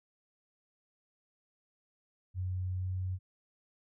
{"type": "tone with pitch glide", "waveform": "sine", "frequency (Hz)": [92, 92.64], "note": ["F#2", "F#2"], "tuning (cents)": [-9, 3], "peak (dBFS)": -32, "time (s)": [2.34, 3.19], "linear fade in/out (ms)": 50, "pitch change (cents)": 12, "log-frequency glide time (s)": [2.78, 2.87], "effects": []}